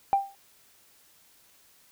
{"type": "tone with exponential decay", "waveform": "sine", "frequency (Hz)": 790, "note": "G5", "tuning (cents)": 13, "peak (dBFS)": -15, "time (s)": [0.13, 0.35], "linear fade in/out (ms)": 0, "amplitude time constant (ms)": 47, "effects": ["tanh soft clip ceiling -13 dBFS", "white hiss -60 dBFS RMS until 1.91 s"]}